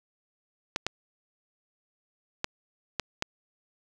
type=clicks; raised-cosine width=0.2 ms; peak=-10 dBFS; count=5; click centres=0.761 / 0.866 / 2.444 / 2.997 / 3.224 s; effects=none